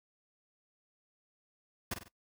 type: noise with echo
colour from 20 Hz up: pink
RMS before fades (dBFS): -36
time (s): 1.91-1.94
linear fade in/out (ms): 5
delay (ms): 48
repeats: 3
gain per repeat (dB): -7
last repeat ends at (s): 2.084
effects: noise-tail reverb RT60 0.1 s tail -18 dB re dry